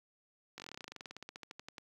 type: slowing click train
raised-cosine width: 0.2 ms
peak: -28 dBFS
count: 26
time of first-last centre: 0.58-1.782 s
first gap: 19 ms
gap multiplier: 1.07
effects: high-pass 100 Hz 12 dB/octave + 10-bit